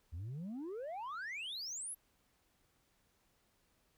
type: exponential sweep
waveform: sine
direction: up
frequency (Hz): 76 to 11580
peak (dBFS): -38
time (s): 0.12-1.95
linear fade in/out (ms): 20
effects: tanh soft clip ceiling -40 dBFS + pink hiss -75 dBFS RMS until 3.97 s